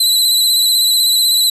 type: tone with vibrato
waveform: sawtooth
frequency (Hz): 4000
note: B7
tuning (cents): +21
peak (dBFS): -7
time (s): 0-1.5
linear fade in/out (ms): 5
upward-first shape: square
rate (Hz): 16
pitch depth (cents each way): 32
effects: resampled to 32000 Hz + 8-bit